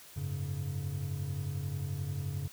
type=chord; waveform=triangle; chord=F# suspended second; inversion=none; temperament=equal with one note detuned; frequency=92.5 / 103.83 / 140.44 Hz; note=F#2 / G#2 / C#3; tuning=0 / 0 / +23 cents; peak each=-36 / -38 / -34 dBFS; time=0.16-2.48 s; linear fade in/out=10 ms; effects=white hiss -53 dBFS RMS until 2.52 s